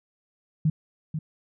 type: tone with echo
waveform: sine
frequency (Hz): 155.9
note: D#3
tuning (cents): +4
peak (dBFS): -18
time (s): 0.65-0.7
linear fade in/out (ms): 5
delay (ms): 490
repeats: 1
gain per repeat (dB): -8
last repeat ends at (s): 1.19
effects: none